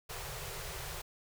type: band-stop noise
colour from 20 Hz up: pink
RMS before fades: -42 dBFS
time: 0.09-1.02 s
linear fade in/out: 10 ms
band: 170 to 360 Hz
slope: 96 dB/octave
effects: none